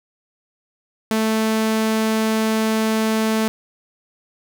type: tone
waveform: sawtooth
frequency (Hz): 220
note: A3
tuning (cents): 0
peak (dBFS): -13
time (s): 1.11-3.48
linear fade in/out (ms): 0
effects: none